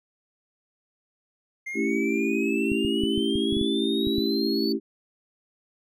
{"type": "exponential sweep", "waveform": "triangle", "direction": "up", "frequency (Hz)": [2101, 4530], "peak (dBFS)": -29, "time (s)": [1.66, 4.73], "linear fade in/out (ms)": 10}
{"type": "chord", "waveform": "sine", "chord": "A dominant seventh", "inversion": "none", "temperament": "equal", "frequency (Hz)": [220, 277.2, 329.6, 392], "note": ["A3", "C#4", "E4", "G4"], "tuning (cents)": [0, 0, 0, 0], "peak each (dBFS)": -28, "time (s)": [1.74, 4.8], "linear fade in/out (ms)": 50}
{"type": "clicks", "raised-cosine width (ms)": 5, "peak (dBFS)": -20, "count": 10, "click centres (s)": [2.718, 2.849, 3.036, 3.178, 3.356, 3.526, 3.568, 3.614, 4.071, 4.183]}
{"effects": []}